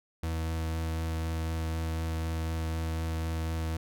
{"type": "tone with vibrato", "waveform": "40% pulse", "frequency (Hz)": 81, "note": "E2", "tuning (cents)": -30, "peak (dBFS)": -29, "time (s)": [0.23, 3.77], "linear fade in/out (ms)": 5, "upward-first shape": "sine", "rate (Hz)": 4, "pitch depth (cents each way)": 9, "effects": []}